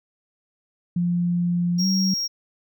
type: tone with pitch glide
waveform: sine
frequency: 174.61 to 190.41 Hz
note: F3 to F#3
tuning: 0 to +50 cents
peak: -19 dBFS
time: 0.96-2.14 s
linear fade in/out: 5 ms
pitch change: +150 cents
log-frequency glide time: 1.77-1.86 s
type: tone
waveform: triangle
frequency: 5590 Hz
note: F8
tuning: 1 cent sharp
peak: -22 dBFS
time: 1.78-2.28 s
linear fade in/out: 20 ms
effects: none